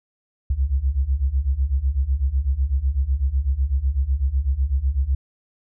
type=beating tone pair; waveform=sine; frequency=63.1 / 71.1 Hz; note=B1 / C#2; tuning=+38 / +45 cents; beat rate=8 Hz; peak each=-22 / -20 dBFS; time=0.5-5.15 s; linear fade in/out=5 ms; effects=none